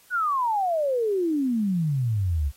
sine exponential sweep, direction down, 1510 to 66.3 Hz, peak -21 dBFS, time 0.1-2.52 s, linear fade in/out 50 ms, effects white hiss -56 dBFS RMS until 2.56 s + AAC 48 kbps

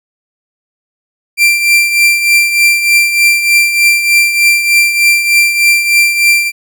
40% pulse tone with tremolo, 2361 Hz, D7, 9 cents sharp, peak -3 dBFS, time 1.37-6.52 s, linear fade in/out 50 ms, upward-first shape triangle, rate 3.3 Hz, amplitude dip 65%, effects none

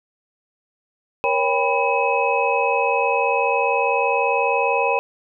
sine tone cluster, 471.8 / 552 / 798 / 990 / 2555 Hz, A#4 / C#5 / G5 / B5 / D#7, +21 / -7 / +31 / +4 / +45 cents, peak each -23 dBFS, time 1.24-4.99 s, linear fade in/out 0 ms, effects none

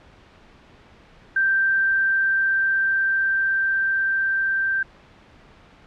sine tone with level ramp, 1569 Hz, G6, 1 cent sharp, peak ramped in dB -16 to -19 dBFS, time 1.36-4.83 s, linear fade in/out 5 ms, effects pink hiss -50 dBFS RMS until 5.86 s + low-pass 3000 Hz 12 dB/octave

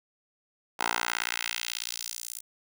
10% pulse tone with high-pass filter sweep, 58.27 Hz, A#1, in tune, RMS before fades -33 dBFS, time 0.79-2.41 s, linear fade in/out 10 ms, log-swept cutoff 850 to 8800 Hz, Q 1.2, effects none

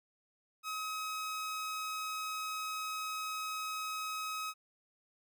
sawtooth tone, 1272 Hz, D#6, 38 cents sharp, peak -33 dBFS, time 0.63-4.54 s, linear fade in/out 50 ms, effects none

